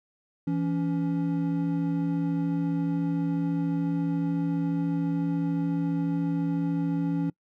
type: tone pair together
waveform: triangle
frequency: 167.4 / 281.5 Hz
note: E3 / C#4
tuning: +27 / +27 cents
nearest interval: major sixth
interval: 900 cents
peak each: -25 dBFS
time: 0.47-7.3 s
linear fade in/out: 5 ms
effects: noise-tail reverb RT60 0.1 s tail -24 dB re dry